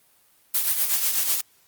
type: noise with tremolo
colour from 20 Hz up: blue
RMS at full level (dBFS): -20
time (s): 0.54-1.41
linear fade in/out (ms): 5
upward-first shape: triangle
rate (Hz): 8.1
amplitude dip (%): 60
effects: white hiss -60 dBFS RMS until 1.67 s + Opus 32 kbps